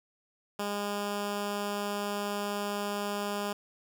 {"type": "tone", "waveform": "10% pulse", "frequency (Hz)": 204.2, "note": "G#3", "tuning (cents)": -29, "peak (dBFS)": -23, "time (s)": [0.59, 3.53], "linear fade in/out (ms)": 5, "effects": []}